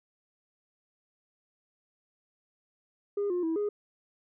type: tone with pitch steps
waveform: sine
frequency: 406.4 / 355.5 / 325.1 / 413.9 Hz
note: G#4 / F4 / E4 / G#4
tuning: -38 / +31 / -24 / -6 cents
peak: -25 dBFS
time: 3.17-3.69 s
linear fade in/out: 5 ms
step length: 130 ms
effects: tanh soft clip ceiling -25 dBFS

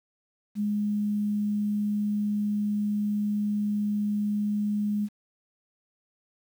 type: tone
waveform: sine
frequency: 207.7 Hz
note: G#3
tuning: in tune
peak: -24 dBFS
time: 0.55-5.09 s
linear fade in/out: 50 ms
effects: 9-bit

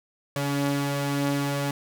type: tone pair together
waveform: sawtooth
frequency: 140.93 / 283.5 Hz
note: C#3 / C#4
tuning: +29 / +39 cents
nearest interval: octave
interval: 1210 cents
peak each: -23 / -23 dBFS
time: 0.36-1.71 s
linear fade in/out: 2 ms
effects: none

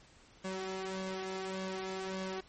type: tone with flanger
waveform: sawtooth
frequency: 189.3 Hz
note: F#3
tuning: 40 cents sharp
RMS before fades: -39 dBFS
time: 0.44-2.41 s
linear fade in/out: 10 ms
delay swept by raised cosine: 1.8 to 3 ms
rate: 1.7 Hz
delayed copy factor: +0.75
effects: pink hiss -61 dBFS RMS until 2.48 s + MP3 32 kbps

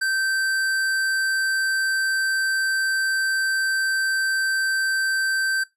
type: tone with hard clipping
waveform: sine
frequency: 1556 Hz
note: G6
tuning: 13 cents flat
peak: -22 dBFS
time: 0.01-5.64 s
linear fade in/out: 10 ms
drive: 15 dB
effects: noise-tail reverb RT60 0.2 s tail -21 dB re dry + resampled to 32000 Hz

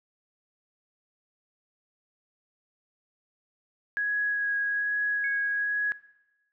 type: tone with vibrato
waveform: sine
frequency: 1661.2 Hz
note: G#6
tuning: in tune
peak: -25 dBFS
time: 3.97-5.92 s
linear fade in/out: 0 ms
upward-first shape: sine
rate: 1.2 Hz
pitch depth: 11 cents each way
type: tone with exponential decay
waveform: sine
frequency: 2209 Hz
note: C#7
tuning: 7 cents flat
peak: -31 dBFS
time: 5.24-5.63 s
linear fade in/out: 2 ms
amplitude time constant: 83 ms
effects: noise-tail reverb RT60 1.0 s tail -19 dB re dry

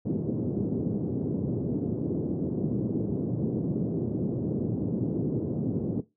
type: band-pass noise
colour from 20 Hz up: pink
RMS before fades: -29 dBFS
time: 0.05-6.01 s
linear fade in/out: 10 ms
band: 120 to 390 Hz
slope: 24 dB/octave
effects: noise-tail reverb RT60 0.2 s tail -17 dB re dry

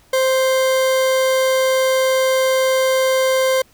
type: tone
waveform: 40% pulse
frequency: 523.3 Hz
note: C5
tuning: in tune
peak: -13 dBFS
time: 0.13-3.62 s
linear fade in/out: 5 ms
effects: pink hiss -53 dBFS RMS until 3.73 s

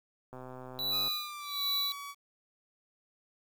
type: click train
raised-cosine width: 1 ms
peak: -32 dBFS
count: 97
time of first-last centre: 0.33-1.08 s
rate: 128 Hz
type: tone with tremolo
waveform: square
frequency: 3951 Hz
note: B7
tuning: in tune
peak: -29 dBFS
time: 0.79-1.92 s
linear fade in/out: 0 ms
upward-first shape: sine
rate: 1.3 Hz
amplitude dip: 100%
type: tone with pitch glide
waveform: sawtooth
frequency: 1244.5 to 1134.6 Hz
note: D#6 to C#6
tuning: 0 to +40 cents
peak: -37 dBFS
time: 0.9-2.15 s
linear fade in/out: 50 ms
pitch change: -160 cents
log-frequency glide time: 1.02-1.63 s
effects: 10-bit

